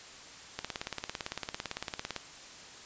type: click train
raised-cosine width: 0.2 ms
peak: -17 dBFS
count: 29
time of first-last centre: 0.59-2.163 s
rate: 17.8 Hz
effects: white hiss -49 dBFS RMS until 2.85 s + resampled to 16000 Hz